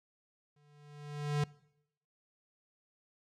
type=tone with exponential growth; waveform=square; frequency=146.83 Hz; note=D3; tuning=in tune; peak=-28 dBFS; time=0.56-1.44 s; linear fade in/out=5 ms; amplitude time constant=190 ms; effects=noise-tail reverb RT60 0.8 s tail -23 dB re dry + low-pass 7000 Hz 12 dB/octave